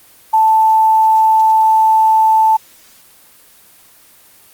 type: tone with quantisation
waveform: sine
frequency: 880 Hz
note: A5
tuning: in tune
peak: -7 dBFS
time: 0.33-2.57 s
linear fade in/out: 10 ms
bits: 6
effects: white hiss -45 dBFS RMS until 4.53 s + Opus 24 kbps